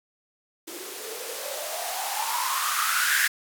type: noise with band-pass filter sweep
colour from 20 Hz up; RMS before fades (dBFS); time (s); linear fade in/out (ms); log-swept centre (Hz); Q
violet; -28; 0.67-3.28; 10; 330 to 1700; 8.6
effects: none